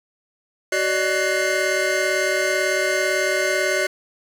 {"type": "tone cluster", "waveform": "square", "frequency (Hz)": [375.2, 575, 613, 1490, 2107], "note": ["F#4", "D5", "D#5", "F#6", "C7"], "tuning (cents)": [24, -37, -26, 12, 12], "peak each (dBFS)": -26, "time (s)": [0.72, 3.87], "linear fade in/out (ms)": 5, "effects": ["low-pass 11000 Hz 12 dB/octave", "7-bit"]}